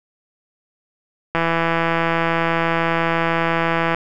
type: click train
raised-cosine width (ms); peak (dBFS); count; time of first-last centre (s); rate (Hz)
0.5; -4; 432; 1.35-3.946; 166
effects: none